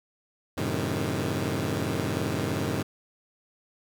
15% pulse chord, F# diminished seventh, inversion none, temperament equal with one note detuned, 92.5 / 110 / 133.1 / 155.56 Hz, F#2 / A2 / C3 / Eb3, 0 / 0 / +30 / 0 cents, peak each -26 dBFS, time 0.57-2.83 s, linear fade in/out 10 ms, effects none

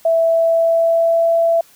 sine tone with pitch glide, 659.3 to 667.7 Hz, E5 to E5, 0 to +22 cents, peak -11 dBFS, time 0.05-1.61 s, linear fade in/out 5 ms, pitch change +22 cents, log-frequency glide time 0.21-1.36 s, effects white hiss -49 dBFS RMS until 1.75 s

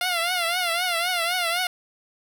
10% pulse tone with vibrato, 700 Hz, F5, 4 cents sharp, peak -14 dBFS, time 0.01-1.67 s, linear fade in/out 2 ms, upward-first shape triangle, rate 3.9 Hz, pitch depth 110 cents each way, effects none

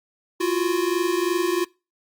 square tone pair together, 341.4 / 364.3 Hz, F4 / F#4, -39 / -27 cents, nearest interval minor second, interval 112 cents, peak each -24 dBFS, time 0.4-1.65 s, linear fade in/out 10 ms, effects noise-tail reverb RT60 0.3 s tail -24 dB re dry + Opus 48 kbps

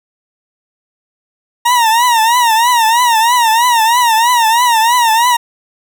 40% pulse tone with vibrato, 934 Hz, A#5, 3 cents sharp, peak -7 dBFS, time 1.65-5.37 s, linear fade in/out 10 ms, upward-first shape triangle, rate 3.1 Hz, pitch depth 130 cents each way, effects none

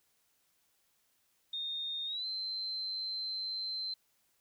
sine tone with pitch glide, 3673 to 4099 Hz, A#7 to C8, -26 to -36 cents, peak -35 dBFS, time 1.53-3.94 s, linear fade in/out 5 ms, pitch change +190 cents, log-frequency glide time 2.06-2.26 s, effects white hiss -74 dBFS RMS until 4.4 s

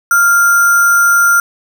sine tone with sample-and-hold, 1396.9 Hz, F6, in tune, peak -6 dBFS, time 0.11-1.4 s, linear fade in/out 2 ms, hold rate 7350 Hz, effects none

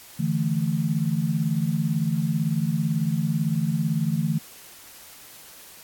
sine chord, D suspended second, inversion none, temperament equal, 146.83 / 164.81 / 220 Hz, D3 / E3 / A3, 0 / 0 / 0 cents, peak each -26 / -24 / -27 dBFS, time 0.19-4.39 s, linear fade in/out 10 ms, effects white hiss -46 dBFS RMS until 5.83 s + AAC 64 kbps

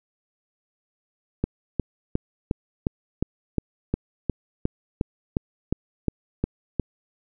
click train, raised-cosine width 3 ms, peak -9 dBFS, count 16, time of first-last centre 1.44-6.797 s, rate 2.8 Hz, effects none

